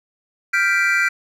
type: chord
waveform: triangle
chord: G dominant seventh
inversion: third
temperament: equal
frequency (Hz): 1396.9 / 1568 / 1975.5 / 2349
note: F6 / G6 / B6 / D7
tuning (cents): 0 / 0 / 0 / 0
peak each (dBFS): -19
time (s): 0.53-1.09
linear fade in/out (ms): 10
effects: none